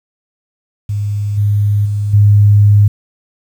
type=tone with level steps; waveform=sine; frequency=103 Hz; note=G#2; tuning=14 cents flat; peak=-14 / -9 / -13 / -4 dBFS; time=0.89-2.88 s; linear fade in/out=5 ms; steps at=1.37 / 1.85 / 2.13 s; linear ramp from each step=10 ms; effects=7-bit